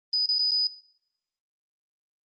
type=tone with dropouts; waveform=sine; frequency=4978 Hz; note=D#8; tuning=in tune; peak=-21 dBFS; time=0.13-0.67 s; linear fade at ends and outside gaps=1 ms; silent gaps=0.259-0.289 / 0.384-0.392 / 0.509-0.517 s; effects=noise-tail reverb RT60 0.8 s tail -20 dB re dry + Opus 24 kbps